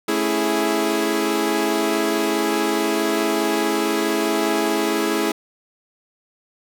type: chord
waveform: sawtooth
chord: A major seventh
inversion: none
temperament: equal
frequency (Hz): 220 / 277.2 / 329.6 / 415.3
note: A3 / C#4 / E4 / G#4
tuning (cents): 0 / 0 / 0 / 0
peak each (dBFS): -23 / -23 / -18 / -19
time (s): 0.08-5.32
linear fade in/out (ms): 5
effects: none

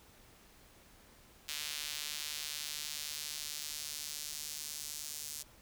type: tone with high-pass filter sweep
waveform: sawtooth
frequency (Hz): 149.3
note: D3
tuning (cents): +29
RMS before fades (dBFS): -42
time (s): 1.48-5.43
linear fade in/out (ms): 10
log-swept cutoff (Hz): 3300 to 6300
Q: 1.1
effects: pink hiss -61 dBFS RMS until 5.61 s

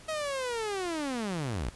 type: linear sweep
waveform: sawtooth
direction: down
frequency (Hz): 640 to 45.44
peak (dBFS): -27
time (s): 0.08-1.7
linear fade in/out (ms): 10
effects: pink hiss -52 dBFS RMS until 1.75 s + resampled to 24000 Hz

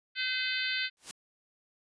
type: harmonic tone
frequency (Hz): 512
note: C5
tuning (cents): -38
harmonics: 3 / 4 / 5 / 6 / 7 / 8 / 9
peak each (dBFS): -35 / -36 / -37 / -38 / -38 / -39 / -40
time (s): 0.15-0.9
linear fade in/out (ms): 50
type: noise with exponential growth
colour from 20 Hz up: white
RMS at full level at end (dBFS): -36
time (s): 0.97-1.11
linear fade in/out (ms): 0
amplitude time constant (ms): 30
effects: resampled to 22050 Hz

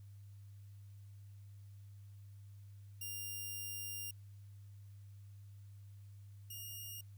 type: tone pair in turn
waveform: 5% pulse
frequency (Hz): 2800 / 2839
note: F7 / F7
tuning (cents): +4 / +28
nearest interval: unison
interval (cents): 24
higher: second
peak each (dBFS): -33 / -37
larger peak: first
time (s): 3.01-4.11 / 6.5-7.01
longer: first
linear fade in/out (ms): 5
effects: added 100 Hz sine -52 dBFS peak until 7.17 s + white hiss -75 dBFS RMS until 7.17 s

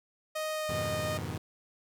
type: tone with pitch glide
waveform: sawtooth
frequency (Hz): 622.3 to 616.2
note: D#5 to D#5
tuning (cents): 0 to -17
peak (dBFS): -28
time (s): 0.35-1.18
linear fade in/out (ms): 10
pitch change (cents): -17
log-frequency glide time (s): 0.52-0.7
type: chord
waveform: sawtooth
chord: F half-diminished seventh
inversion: none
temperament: equal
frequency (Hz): 87.31 / 103.83 / 123.47 / 155.56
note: F2 / Ab2 / Cb3 / Eb3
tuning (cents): 0 / 0 / 0 / 0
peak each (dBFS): -36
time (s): 0.69-1.38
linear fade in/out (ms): 5
effects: none

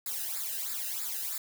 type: noise with flanger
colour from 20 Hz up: blue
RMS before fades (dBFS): -35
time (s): 0.06-1.38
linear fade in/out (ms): 2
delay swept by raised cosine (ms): 0.33 to 0.92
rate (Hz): 3.1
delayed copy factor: -0.9
effects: none

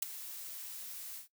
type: noise with ADSR envelope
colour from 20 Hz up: blue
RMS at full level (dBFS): -29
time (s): 0.02-1.28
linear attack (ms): 6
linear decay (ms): 8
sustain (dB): -16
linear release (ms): 120
effects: noise-tail reverb RT60 0.1 s tail -18 dB re dry

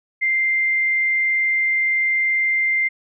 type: tone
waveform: sine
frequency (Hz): 2093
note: C7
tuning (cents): 0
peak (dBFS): -16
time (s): 0.21-2.89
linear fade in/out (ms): 20
effects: none

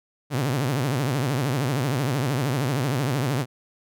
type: tone with vibrato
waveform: sawtooth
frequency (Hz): 133.8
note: C3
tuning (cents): +39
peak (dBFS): -18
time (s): 0.3-3.46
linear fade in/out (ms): 50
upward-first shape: triangle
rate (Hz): 13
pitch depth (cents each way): 250
effects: none

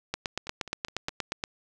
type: two click trains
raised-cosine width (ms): 0.2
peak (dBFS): -24 / -12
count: 4 / 12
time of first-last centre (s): 0.47-1.091 / 0.14-1.439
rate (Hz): 4.83 / 8.47
effects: none

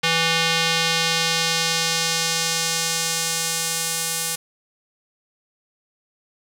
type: tone with band-pass filter sweep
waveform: square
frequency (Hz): 164.81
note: E3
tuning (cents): 0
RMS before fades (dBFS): -22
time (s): 0.03-4.36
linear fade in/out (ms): 10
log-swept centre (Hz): 3200 to 9600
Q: 1.1
effects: none

